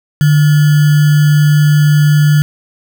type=tone with sample-and-hold; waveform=sine; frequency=149.1 Hz; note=D3; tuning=27 cents sharp; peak=-5 dBFS; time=0.21-2.42 s; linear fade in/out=0 ms; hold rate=1575 Hz; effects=none